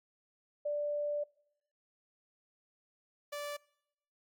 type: tone pair in turn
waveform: sine / sawtooth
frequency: 587.3 / 582.9 Hz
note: D5 / D5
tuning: 0 / -13 cents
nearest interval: unison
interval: 13 cents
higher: first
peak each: -31 / -34 dBFS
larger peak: first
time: 0.65-1.24 / 3.32-3.57 s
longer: first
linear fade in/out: 10 ms
effects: noise-tail reverb RT60 0.8 s tail -24 dB re dry + MP3 96 kbps